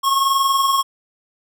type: tone pair together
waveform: square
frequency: 1087.8 / 1108.7 Hz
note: C#6 / C#6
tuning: -33 / 0 cents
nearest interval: unison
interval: 33 cents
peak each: -16 / -24 dBFS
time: 0.03-0.83 s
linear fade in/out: 20 ms
effects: none